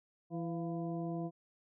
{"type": "harmonic tone with a mistuned harmonic", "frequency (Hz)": 166.8, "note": "E3", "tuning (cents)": 21, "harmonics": [1, 2, 3, 4, 6], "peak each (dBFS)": [-38, -40, -49, -44, -55], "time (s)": [0.3, 1.31], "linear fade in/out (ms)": 50, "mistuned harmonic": 4, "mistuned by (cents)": 53, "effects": []}